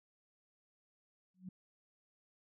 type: tone with exponential growth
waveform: sine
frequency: 185 Hz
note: F#3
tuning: in tune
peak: -40 dBFS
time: 1.34-1.49 s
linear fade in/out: 5 ms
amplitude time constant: 32 ms
effects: none